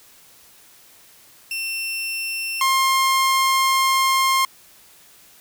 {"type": "tone pair in turn", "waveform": "sawtooth", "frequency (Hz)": [2700, 1063.2], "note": ["E7", "C6"], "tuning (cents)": [41, 27], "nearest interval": "octave + major third", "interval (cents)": 1614, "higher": "first", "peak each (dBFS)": [-21, -12], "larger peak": "second", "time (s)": [[1.51, 2.61], [2.61, 4.45]], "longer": "second", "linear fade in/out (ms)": 2, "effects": ["white hiss -50 dBFS RMS until 5.4 s"]}